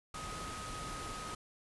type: tone in noise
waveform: sine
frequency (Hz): 1258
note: D#6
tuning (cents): +19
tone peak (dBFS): -44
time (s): 0.14-1.35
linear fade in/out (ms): 5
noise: pink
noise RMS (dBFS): -44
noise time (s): 0.14-1.35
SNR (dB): -3
effects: resampled to 24000 Hz

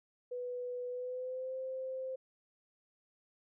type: tone with pitch glide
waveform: sine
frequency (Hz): 493.9 to 521.8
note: B4 to C5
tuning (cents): 0 to -5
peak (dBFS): -37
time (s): 0.31-2.16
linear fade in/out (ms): 10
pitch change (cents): +95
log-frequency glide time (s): 0.89-1.56
effects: none

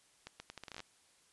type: accelerating click train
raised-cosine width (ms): 0.2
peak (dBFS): -28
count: 12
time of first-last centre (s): 0.27-0.803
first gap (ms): 130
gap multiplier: 0.77
effects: white hiss -68 dBFS RMS until 1.32 s + resampled to 24000 Hz

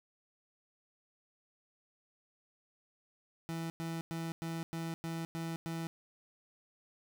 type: tone bursts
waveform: 30% pulse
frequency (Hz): 164.81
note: E3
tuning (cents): 0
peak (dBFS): -34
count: 8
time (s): 3.49-5.87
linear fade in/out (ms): 0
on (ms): 210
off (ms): 100
effects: none

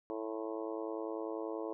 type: harmonic tone with a mistuned harmonic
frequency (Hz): 110.2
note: A2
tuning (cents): +3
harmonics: 3 / 4 / 5 / 6 / 7 / 8 / 9 / 10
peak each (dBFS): -41 / -41 / -44 / -47 / -54 / -51 / -51 / -53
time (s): 0.1-1.73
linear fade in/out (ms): 0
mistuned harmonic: 10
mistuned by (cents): -33
effects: none

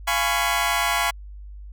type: chord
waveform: 20% pulse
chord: C# dominant seventh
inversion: first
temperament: just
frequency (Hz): 693 / 831.5 / 997.9 / 1108.7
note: E#5 / G#5 / B5 / C#6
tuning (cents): -14 / +2 / +18 / 0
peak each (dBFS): -21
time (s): 0.07-1.11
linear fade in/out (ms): 10
effects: added 50 Hz sine -36 dBFS peak until 1.72 s

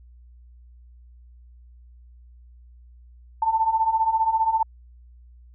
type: beating tone pair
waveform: sine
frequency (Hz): 880 / 895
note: A5 / A5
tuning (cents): 0 / +29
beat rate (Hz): 15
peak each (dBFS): -24 / -20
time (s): 3.42-4.63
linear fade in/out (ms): 5
effects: added 60 Hz sine -46 dBFS peak until 5.54 s

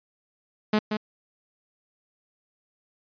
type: tone with echo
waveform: sawtooth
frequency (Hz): 213.1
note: G#3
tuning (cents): +45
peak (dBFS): -15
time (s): 0.73-0.79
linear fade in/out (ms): 5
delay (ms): 180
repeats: 1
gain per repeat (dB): -6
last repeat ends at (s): 0.97
effects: resampled to 11025 Hz

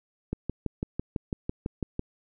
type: click train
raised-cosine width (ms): 3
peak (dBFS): -16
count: 11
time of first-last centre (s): 0.33-1.994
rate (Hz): 6.01
effects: none

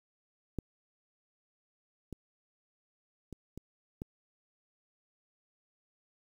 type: clicks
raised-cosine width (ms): 3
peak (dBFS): -21 / -28 / -30 / -30 / -25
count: 5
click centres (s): 0.587 / 2.127 / 3.327 / 3.576 / 4.019
effects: 9-bit

